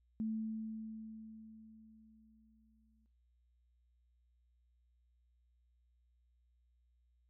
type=tone with exponential decay; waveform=sine; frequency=220 Hz; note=A3; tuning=in tune; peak=-34 dBFS; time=0.2-3.06 s; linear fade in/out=0 ms; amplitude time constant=620 ms; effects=noise-tail reverb RT60 0.2 s tail -19 dB re dry + added 60 Hz sine -70 dBFS peak until 7.29 s